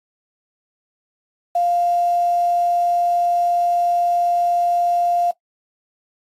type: tone with quantisation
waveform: sine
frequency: 698.5 Hz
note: F5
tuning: in tune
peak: -15 dBFS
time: 1.55-5.31 s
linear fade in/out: 5 ms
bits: 7
effects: noise-tail reverb RT60 0.1 s tail -18 dB re dry + AAC 48 kbps